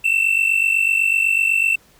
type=tone pair together; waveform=triangle; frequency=2652 / 2700 Hz; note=E7 / E7; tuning=+10 / +41 cents; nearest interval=unison; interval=31 cents; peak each=-15 dBFS; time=0.04-1.76 s; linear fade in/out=10 ms; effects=tanh soft clip ceiling -8 dBFS + pink hiss -53 dBFS RMS until 1.99 s